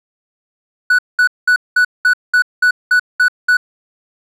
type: tone bursts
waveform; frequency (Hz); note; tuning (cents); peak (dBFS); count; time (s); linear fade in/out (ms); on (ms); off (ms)
triangle; 1480; F#6; 0; -6; 10; 0.9-3.57; 5; 87; 200
effects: none